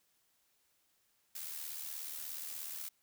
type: noise with amplitude modulation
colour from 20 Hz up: blue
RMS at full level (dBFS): -41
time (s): 1.35-2.89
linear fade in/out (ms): 5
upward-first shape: sine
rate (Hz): 76.7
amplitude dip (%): 55
effects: white hiss -75 dBFS RMS until 3.02 s

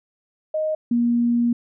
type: tone pair in turn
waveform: sine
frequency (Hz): 622.3 / 237.6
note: D#5 / A#3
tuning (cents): 0 / +33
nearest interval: octave + perfect fourth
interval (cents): 1667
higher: first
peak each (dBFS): -20 / -16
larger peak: second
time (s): 0.54-0.75 / 0.91-1.53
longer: second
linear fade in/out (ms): 5
effects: none

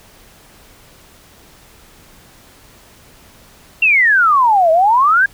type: exponential two-way sweep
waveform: sine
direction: down then up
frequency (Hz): 2769 to 628 to 1653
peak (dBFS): -8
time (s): 3.82-5.26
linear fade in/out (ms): 5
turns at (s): 4.71
effects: pink hiss -45 dBFS RMS until 5.33 s

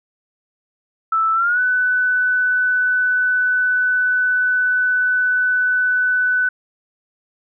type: tone with pitch glide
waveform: sine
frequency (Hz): 1318.5 to 1497.2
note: E6 to F#6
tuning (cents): 0 to +20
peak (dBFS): -14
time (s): 1.12-6.49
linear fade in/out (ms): 5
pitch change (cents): +220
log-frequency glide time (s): 1.34-1.6
effects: none

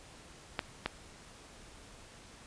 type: clicks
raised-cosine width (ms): 0.3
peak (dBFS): -15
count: 2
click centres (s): 0.592 / 0.86
effects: pink hiss -54 dBFS RMS until 2.46 s + resampled to 22050 Hz

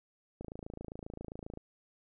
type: click train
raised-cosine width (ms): 2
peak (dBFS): -29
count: 33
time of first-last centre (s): 0.41-1.574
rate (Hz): 27.5
effects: none

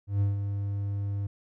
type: tone with ADSR envelope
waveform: triangle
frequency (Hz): 100.4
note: G2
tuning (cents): +42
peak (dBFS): -19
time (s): 0.07-1.27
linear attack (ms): 140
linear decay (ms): 150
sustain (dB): -7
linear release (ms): 6
effects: none

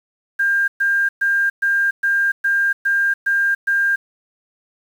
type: tone bursts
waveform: sine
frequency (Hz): 1600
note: G6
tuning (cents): +35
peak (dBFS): -14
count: 9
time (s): 0.39-3.96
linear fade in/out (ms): 10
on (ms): 290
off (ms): 120
effects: 7-bit

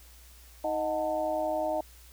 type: tone cluster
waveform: sine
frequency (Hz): 315.8 / 621 / 732 / 890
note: D#4 / D#5 / F#5 / A5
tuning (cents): +26 / -3 / -19 / +20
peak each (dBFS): -37 / -29 / -34 / -36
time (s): 0.64-1.81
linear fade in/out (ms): 5
effects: added 60 Hz sine -52 dBFS peak until 2.12 s + white hiss -56 dBFS RMS until 2.12 s

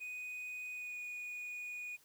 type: tone with pitch glide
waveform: triangle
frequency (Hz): 2489 to 2462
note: D#7 to D#7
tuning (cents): 0 to -19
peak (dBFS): -40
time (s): 0-1.97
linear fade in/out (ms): 20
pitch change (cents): -19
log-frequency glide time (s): 0.72-0.99
effects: white hiss -67 dBFS RMS until 2.04 s

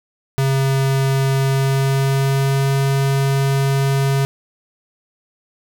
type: tone with pitch glide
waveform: square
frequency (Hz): 135.2 to 137.01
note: C#3 to C#3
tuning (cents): -43 to -20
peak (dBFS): -15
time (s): 0.38-4.25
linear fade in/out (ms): 0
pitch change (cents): +23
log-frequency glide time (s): 1.43-2.74
effects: none

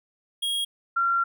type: tone pair in turn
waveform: square / sine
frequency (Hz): 3279 / 1373.5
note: G#7 / F6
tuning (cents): -23 / -29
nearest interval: octave + minor third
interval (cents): 1506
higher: first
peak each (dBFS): -25 / -20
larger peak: second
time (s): 0.42-0.65 / 0.96-1.24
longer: second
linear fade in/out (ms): 10
effects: none

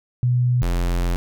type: tone pair in turn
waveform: sine / square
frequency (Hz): 123.47 / 43.65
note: B2 / F1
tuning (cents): 0 / 0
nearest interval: octave + tritone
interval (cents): 1800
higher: first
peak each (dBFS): -15 / -19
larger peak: first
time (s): 0.23-0.62 / 0.62-1.16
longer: second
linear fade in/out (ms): 0
effects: none

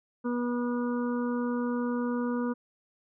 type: harmonic tone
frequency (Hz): 242.6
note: B3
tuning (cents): -31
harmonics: 1 / 2 / 4 / 5 / 6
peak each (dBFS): -28 / -34 / -40 / -42 / -44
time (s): 0.24-2.54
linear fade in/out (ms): 20
effects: none

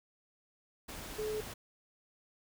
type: tone in noise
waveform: sine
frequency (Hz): 428.7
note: A4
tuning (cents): -45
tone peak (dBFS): -34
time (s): 1.18-1.41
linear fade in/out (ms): 10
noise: pink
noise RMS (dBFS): -45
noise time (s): 0.88-1.54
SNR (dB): +8
effects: none

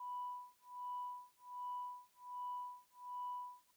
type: tone with tremolo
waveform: sine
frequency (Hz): 987.8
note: B5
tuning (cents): 0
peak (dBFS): -40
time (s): 0-3.71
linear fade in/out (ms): 5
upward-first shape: sine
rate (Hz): 1.3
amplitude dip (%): 100
effects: tanh soft clip ceiling -36 dBFS + white hiss -75 dBFS RMS until 3.76 s

